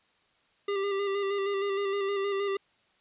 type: tone with vibrato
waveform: square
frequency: 397.5 Hz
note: G4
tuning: 24 cents sharp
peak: -28 dBFS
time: 0.68-2.57 s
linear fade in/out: 5 ms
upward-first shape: square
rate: 6.4 Hz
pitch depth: 26 cents each way
effects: white hiss -67 dBFS RMS until 3 s + resampled to 8000 Hz